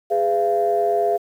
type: tone cluster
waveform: sine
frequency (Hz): 412.9 / 502 / 684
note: G#4 / B4 / F5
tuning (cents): -10 / +28 / -36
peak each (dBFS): -20 / -26 / -18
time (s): 0.1-1.18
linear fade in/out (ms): 20
effects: tanh soft clip ceiling -8 dBFS + 8-bit